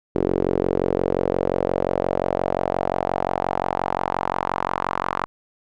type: tone with band-pass filter sweep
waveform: sawtooth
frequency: 45.69 Hz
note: F#1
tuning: 21 cents flat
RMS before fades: -23 dBFS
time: 0.15-5.26 s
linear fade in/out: 0 ms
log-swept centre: 390 to 1100 Hz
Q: 2.8
effects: none